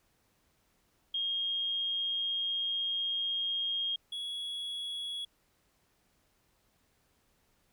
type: tone pair in turn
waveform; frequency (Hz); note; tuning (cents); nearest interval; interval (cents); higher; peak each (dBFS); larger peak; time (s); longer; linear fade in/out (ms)
sine / triangle; 3242 / 3354; G#7 / G#7; -42 / +16; minor second; 58; second; -30 / -34; first; 1.14-3.96 / 4.12-5.25; first; 5
effects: pink hiss -72 dBFS RMS until 7.72 s